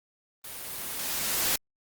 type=noise with level ramp; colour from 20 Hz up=white; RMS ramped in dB=-41 to -25 dBFS; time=0.44-1.56 s; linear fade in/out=5 ms; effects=Opus 32 kbps